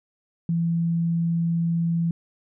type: tone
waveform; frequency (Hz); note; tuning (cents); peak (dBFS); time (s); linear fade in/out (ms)
sine; 167.8; E3; +31; -20; 0.49-2.11; 2
effects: none